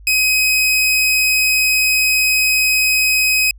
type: tone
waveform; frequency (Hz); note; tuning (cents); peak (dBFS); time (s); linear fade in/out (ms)
sawtooth; 2527; D#7; +26; -9; 0.07-3.51; 2
effects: added 50 Hz sine -37 dBFS peak until 3.58 s